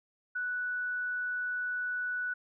sine tone, 1480 Hz, F#6, in tune, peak -31 dBFS, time 0.35-2.34 s, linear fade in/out 10 ms, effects none

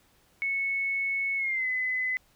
sine tone with pitch glide, 2204 to 2021 Hz, C#7 to B6, -11 to +39 cents, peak -26 dBFS, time 0.42-2.17 s, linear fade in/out 0 ms, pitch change -150 cents, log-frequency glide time 1.37-1.67 s, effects pink hiss -64 dBFS RMS until 2.35 s

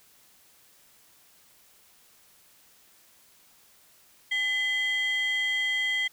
sine tone pair together, 2019 / 3213 Hz, B6 / G7, +38 / +42 cents, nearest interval minor sixth, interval 804 cents, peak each -24 / -28 dBFS, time 4.31-6.08 s, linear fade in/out 10 ms, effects tanh soft clip ceiling -21 dBFS + white hiss -59 dBFS RMS until 6.12 s

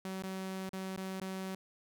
sawtooth tone with dropouts, 189.6 Hz, F#3, 43 cents sharp, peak -34 dBFS, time 0.05-1.55 s, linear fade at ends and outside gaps 2 ms, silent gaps 0.223-0.236 / 0.692-0.732 / 0.963-0.975 / 1.2-1.214 s, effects none

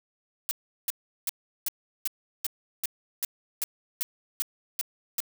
blue noise bursts, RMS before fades -28 dBFS, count 13, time 0.49-5.203 s, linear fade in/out 0 ms, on 21 ms, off 370 ms, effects none

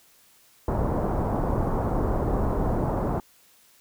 pink low-pass noise, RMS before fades -25 dBFS, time 0.68-3.2 s, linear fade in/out 2 ms, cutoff 1000 Hz, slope 24 dB/octave, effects white hiss -58 dBFS RMS until 3.8 s

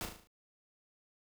pink noise with echo, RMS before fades -39 dBFS, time 0.01-0.05 s, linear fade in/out 0 ms, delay 37 ms, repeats 6, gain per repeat -5 dB, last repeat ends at 0.272 s, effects none

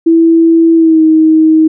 sine tone with pitch glide, 329.6 to 316.2 Hz, E4 to D#4, 0 to +28 cents, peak -3 dBFS, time 0.06-1.68 s, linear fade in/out 10 ms, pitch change -72 cents, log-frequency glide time 0.75-1.02 s, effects none

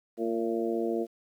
harmonic tone with a mistuned harmonic, 114.9 Hz, A#2, 25 cents flat, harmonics 2 / 3 / 4 / 5 / 6, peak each -34 / -30 / -32 / -39 / -37 dBFS, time 0.17-1.07 s, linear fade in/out 50 ms, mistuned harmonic 6, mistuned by -32 cents, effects 10-bit

